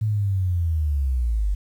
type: linear sweep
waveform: sine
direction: down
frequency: 110 to 47.01 Hz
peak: -19 dBFS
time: 0.01-1.55 s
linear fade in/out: 10 ms
effects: 9-bit